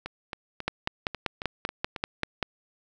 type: two click trains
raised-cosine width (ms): 0.3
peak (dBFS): -18 / -10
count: 9 / 10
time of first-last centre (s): 0.06-2.234 / 0.68-2.428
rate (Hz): 3.68 / 5.15
effects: none